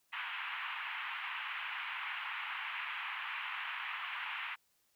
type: band-pass noise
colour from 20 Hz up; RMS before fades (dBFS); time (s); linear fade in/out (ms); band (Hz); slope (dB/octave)
white; -41; 0.12-4.56; 20; 890 to 2900; 48
effects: white hiss -75 dBFS RMS until 4.95 s